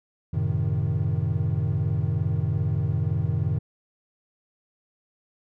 triangle chord, F# diminished seventh, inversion none, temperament equal with one note detuned, 92.5 / 110 / 132.26 / 155.56 Hz, F#2 / A2 / C3 / Eb3, 0 / 0 / +19 / 0 cents, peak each -25 / -25 / -26 / -25 dBFS, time 0.33-3.59 s, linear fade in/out 10 ms, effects tanh soft clip ceiling -12 dBFS

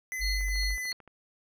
square tone with pitch glide, 2028 to 2008 Hz, B6 to B6, +45 to +28 cents, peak -33 dBFS, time 0.12-0.92 s, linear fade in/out 0 ms, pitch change -17 cents, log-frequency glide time 0.34-0.76 s
sine tone, 48.86 Hz, G1, 5 cents flat, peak -28 dBFS, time 0.19-0.78 s, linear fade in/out 50 ms
sine tone with tremolo, 4306 Hz, C8, 49 cents sharp, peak -31 dBFS, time 0.21-0.93 s, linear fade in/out 5 ms, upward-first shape sine, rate 3 Hz, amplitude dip 100%
click train, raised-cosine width 0.5 ms, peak -36 dBFS, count 10, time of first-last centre 0.41-1.077 s, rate 13.5 Hz
effects none

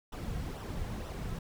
brown noise with flanger, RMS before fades -38 dBFS, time 0.12-1.39 s, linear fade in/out 5 ms, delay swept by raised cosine 0.43 to 3.43 ms, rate 2.1 Hz, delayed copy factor -0.55, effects none

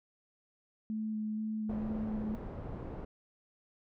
sine tone with vibrato, 216.1 Hz, A3, 31 cents flat, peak -33 dBFS, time 0.9-2.35 s, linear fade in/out 0 ms, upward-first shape square, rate 2.1 Hz, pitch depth 10 cents each way
pink low-pass noise, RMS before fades -42 dBFS, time 1.69-3.05 s, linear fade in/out 5 ms, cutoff 680 Hz, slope 12 dB/octave
effects none

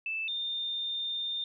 sine tone pair in turn, 2637 / 3619 Hz, E7 / A7, 0 / +48 cents, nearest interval perfect fourth, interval 548 cents, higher second, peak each -31 / -31 dBFS, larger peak neither, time 0.06-0.28 / 0.28-1.44 s, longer second, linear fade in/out 2 ms, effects none

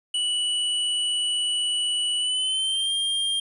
square tone with pitch glide, 2952 to 3201 Hz, F#7 to G7, -5 to +36 cents, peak -23 dBFS, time 0.14-3.4 s, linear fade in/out 5 ms, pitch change +141 cents, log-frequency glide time 2.18-2.93 s, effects resampled to 24000 Hz + 10-bit

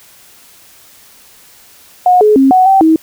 sine tone with pitch steps, 725 / 424.5 / 268.7 / 743 / 773 / 319.8 Hz, F#5 / G#4 / C4 / F#5 / G5 / D#4, -35 / +38 / +46 / +7 / -24 / +48 cents, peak -4 dBFS, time 2.06-2.96 s, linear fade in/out 2 ms, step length 150 ms, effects white hiss -42 dBFS RMS until 3.02 s

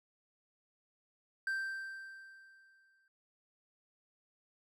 triangle tone with exponential decay, 1567 Hz, G6, 1 cent flat, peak -30 dBFS, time 1.47-3.08 s, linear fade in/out 2 ms, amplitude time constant 350 ms, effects none

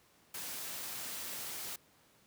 white noise, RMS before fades -42 dBFS, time 0.34-1.76 s, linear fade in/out 5 ms, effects pink hiss -66 dBFS RMS until 2.26 s + high-pass 100 Hz 12 dB/octave

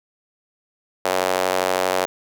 sawtooth tone with high-pass filter, 92.5 Hz, F#2, in tune, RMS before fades -21 dBFS, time 1.05-2.06 s, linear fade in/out 0 ms, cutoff 580 Hz, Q 1.9, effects none

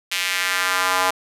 square tone with high-pass filter sweep, 92.5 Hz, F#2, in tune, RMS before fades -21 dBFS, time 0.11-1.11 s, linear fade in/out 10 ms, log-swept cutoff 2600 to 890 Hz, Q 1.7, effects resampled to 32000 Hz + 7-bit

